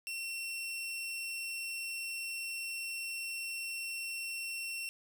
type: tone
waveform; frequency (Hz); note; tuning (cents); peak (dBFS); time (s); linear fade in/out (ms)
sawtooth; 2715; F7; -50; -34; 0.07-4.89; 0
effects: none